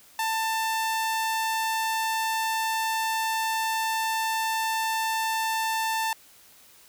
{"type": "tone", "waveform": "sawtooth", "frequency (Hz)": 890, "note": "A5", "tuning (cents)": 20, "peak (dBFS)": -21, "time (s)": [0.19, 6.13], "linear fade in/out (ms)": 2, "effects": ["white hiss -54 dBFS RMS until 6.88 s"]}